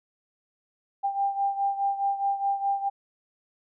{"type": "beating tone pair", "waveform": "sine", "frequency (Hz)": [793, 797.8], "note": ["G5", "G5"], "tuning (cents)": [20, 30], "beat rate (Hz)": 4.8, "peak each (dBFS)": [-25, -30], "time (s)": [1.03, 2.9], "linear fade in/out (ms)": 20, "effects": []}